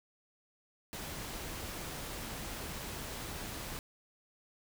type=noise; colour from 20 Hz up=pink; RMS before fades=-42 dBFS; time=0.93-3.79 s; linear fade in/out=0 ms; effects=none